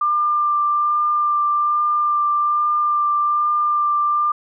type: tone with vibrato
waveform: sine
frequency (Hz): 1191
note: D6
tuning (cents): +24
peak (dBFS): -15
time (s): 0.01-4.32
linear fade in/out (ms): 5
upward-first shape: sine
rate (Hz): 1.2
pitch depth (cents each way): 12
effects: none